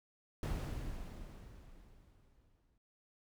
brown noise with exponential decay, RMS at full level -35 dBFS, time 0.43-2.78 s, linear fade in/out 1 ms, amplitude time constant 510 ms, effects none

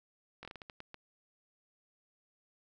slowing click train, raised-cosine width 0.3 ms, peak -30 dBFS, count 9, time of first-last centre 0.43-0.944 s, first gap 20 ms, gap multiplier 1.32, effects none

